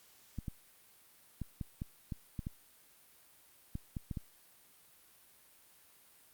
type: clicks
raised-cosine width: 5 ms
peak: -26 dBFS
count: 12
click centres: 0.387 / 0.482 / 1.417 / 1.612 / 1.819 / 2.122 / 2.392 / 2.469 / 3.754 / 3.968 / 4.112 / 4.172 s
effects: white hiss -63 dBFS RMS until 6.33 s + Opus 48 kbps